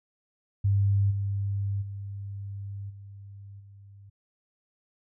sine tone with level steps, 99.6 Hz, G2, 28 cents sharp, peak -20 / -26 / -34 / -42 / -47 dBFS, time 0.64-4.1 s, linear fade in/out 10 ms, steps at 1.1 / 1.81 / 2.89 / 3.59 s, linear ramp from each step 20 ms, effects none

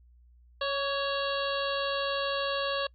harmonic tone with a mistuned harmonic, 554.4 Hz, C#5, in tune, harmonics 1 / 2 / 3 / 5 / 6 / 7 / 8, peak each -31 / -34 / -36 / -38 / -39 / -39 / -40 dBFS, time 0.61-2.87 s, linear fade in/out 5 ms, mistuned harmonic 2, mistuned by +30 cents, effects noise-tail reverb RT60 0.1 s tail -26 dB re dry + added 60 Hz sine -55 dBFS peak until 2.94 s

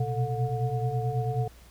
sine tone cluster, 120.3 / 125.2 / 129.6 / 442.3 / 725 Hz, B2 / B2 / C3 / A4 / F#5, -45 / +24 / -16 / +9 / -35 cents, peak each -29 / -36 / -31 / -34 / -34 dBFS, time 0-1.48 s, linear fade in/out 5 ms, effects added 60 Hz sine -51 dBFS peak until 1.7 s + pink hiss -56 dBFS RMS until 1.7 s

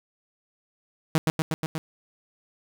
sawtooth tone with echo, 158.8 Hz, D#3, 36 cents sharp, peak -14 dBFS, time 1.15-1.18 s, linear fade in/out 0 ms, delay 120 ms, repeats 5, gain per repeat -2 dB, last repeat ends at 1.78 s, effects 9-bit

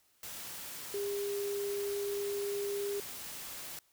sine tone in noise, 404.1 Hz, G#4, 47 cents flat, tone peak -33 dBFS, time 0.94-3 s, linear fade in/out 2 ms, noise white, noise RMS -44 dBFS, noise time 0.23-3.79 s, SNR +8 dB, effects white hiss -70 dBFS RMS until 3.92 s

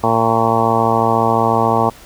harmonic tone with a mistuned harmonic, 114.1 Hz, A#2, 37 cents flat, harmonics 1 / 2 / 3 / 4 / 5 / 6 / 7 / 8 / 9 / 10, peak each -22 / -21 / -24 / -20 / -23 / -20 / -19 / -19 / -23 / -21 dBFS, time 0.03-1.9 s, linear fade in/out 10 ms, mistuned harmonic 10, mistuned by -28 cents, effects pink hiss -41 dBFS RMS until 2.05 s

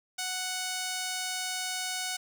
5% pulse tone, 740 Hz, F#5, in tune, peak -20 dBFS, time 0.18-2.17 s, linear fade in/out 10 ms, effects none

